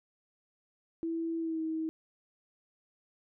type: tone with pitch glide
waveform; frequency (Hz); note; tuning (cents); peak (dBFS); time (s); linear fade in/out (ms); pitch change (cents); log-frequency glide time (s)
sine; 329.6 to 319.3; E4 to D#4; 0 to +45; -31; 1.03-1.89; 0; -55; 1.39-1.61
effects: none

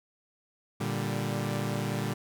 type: chord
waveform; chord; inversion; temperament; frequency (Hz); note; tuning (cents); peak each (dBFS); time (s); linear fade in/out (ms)
sawtooth; G minor; first; equal; 116.54 / 146.83 / 196; Bb2 / D3 / G3; 0 / 0 / 0; -29 / -30 / -30; 0.8-2.14; 10
effects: none

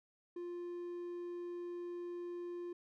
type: tone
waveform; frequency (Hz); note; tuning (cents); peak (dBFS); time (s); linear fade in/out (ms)
triangle; 350; F4; +4; -39; 0.36-2.73; 5
effects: none

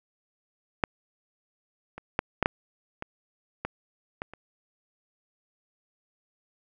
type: clicks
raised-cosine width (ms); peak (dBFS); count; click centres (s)
0.5; -7 / -24 / -8 / -7 / -6 / -19 / -15 / -17 / -28; 9; 0.838 / 1.98 / 2.191 / 2.427 / 2.459 / 3.024 / 3.65 / 4.219 / 4.336
effects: none

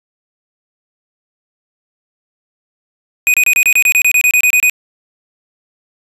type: tone bursts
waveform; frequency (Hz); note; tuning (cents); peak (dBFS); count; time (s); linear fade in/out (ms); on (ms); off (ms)
square; 2489; D#7; 0; -8; 15; 3.27-4.697; 0; 69; 28
effects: resampled to 32000 Hz

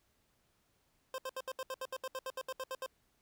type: tone bursts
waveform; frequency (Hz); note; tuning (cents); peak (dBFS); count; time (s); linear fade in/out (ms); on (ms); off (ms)
25% pulse; 523; C5; -1; -34; 16; 1.14-2.862; 2; 42; 70
effects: pink hiss -75 dBFS RMS until 3.21 s

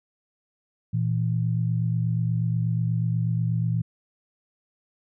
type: tone pair together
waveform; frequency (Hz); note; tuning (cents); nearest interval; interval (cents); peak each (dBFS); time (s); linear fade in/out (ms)
sine; 116.54 / 164.81; A#2 / E3; 0 / 0; tritone; 600; -23 / -26; 0.93-3.82; 10
effects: none

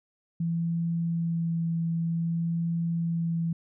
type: tone with vibrato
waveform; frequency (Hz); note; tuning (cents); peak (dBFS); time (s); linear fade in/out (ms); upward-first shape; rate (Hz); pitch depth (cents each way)
sine; 167; E3; +23; -25; 0.4-3.53; 5; sine; 0.53; 10
effects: none

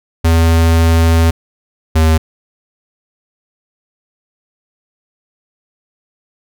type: tone pair in turn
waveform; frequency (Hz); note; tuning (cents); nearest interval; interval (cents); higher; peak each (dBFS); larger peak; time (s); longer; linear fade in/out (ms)
square; 82.41 / 79.69; E2 / D#2; 0 / +42; minor second; 58; first; -8; neither; 0.24-1.31 / 1.95-2.18; first; 10
effects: none

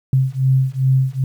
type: beating tone pair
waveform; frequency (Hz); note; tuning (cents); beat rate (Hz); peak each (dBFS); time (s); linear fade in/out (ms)
sine; 130.81 / 133.31; C3 / C3; 0 / +33; 2.5; -16; 0.13-1.24; 2
effects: 8-bit

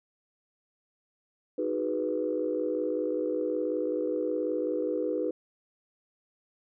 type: chord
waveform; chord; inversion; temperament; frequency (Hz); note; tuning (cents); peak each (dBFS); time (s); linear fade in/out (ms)
sine; G# minor seventh; second; equal; 311.1 / 370 / 415.3 / 493.9; D#4 / F#4 / G#4 / B4; 0 / 0 / 0 / 0; -32 / -34 / -34 / -30; 1.58-5.31; 5
effects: tanh soft clip ceiling -17 dBFS

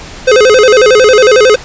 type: tone with vibrato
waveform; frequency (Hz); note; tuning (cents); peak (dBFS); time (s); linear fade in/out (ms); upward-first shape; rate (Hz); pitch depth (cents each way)
square; 466.2; A#4; 0; -3; 0.27-1.56; 10; square; 11; 170
effects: pink hiss -28 dBFS RMS until 1.64 s + resampled to 16000 Hz

